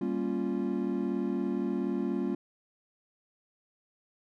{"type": "chord", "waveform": "triangle", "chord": "G half-diminished seventh", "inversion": "none", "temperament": "equal", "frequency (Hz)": [196, 233.1, 277.2, 349.2], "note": ["G3", "Bb3", "Db4", "F4"], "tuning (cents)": [0, 0, 0, 0], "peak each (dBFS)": -32, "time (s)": [0.01, 2.35], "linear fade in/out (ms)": 5, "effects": []}